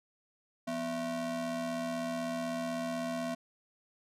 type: ring-modulated tone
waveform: square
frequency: 210 Hz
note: G#3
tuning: 19 cents sharp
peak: -31 dBFS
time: 0.67-3.35 s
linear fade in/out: 10 ms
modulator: 458 Hz
effects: low-pass 11000 Hz 12 dB/octave